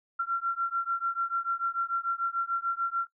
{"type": "beating tone pair", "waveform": "sine", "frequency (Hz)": [1364, 1370.8], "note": ["F6", "F6"], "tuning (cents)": [-41, -33], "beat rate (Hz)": 6.8, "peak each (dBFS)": -30, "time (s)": [0.19, 3.07], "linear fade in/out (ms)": 10, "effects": ["noise-tail reverb RT60 0.1 s tail -21 dB re dry"]}